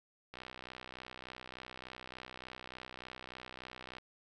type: click train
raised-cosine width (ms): 0.3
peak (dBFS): -30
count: 232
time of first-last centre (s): 0.34-3.984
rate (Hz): 63.4
effects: none